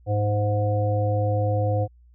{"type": "harmonic tone", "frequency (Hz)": 103.83, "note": "G#2", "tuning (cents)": 0, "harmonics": [1, 3, 5, 7], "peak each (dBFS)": [-21, -34, -26, -30], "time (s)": [0.06, 1.88], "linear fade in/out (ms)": 50, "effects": ["added 60 Hz sine -50 dBFS peak until 2.14 s"]}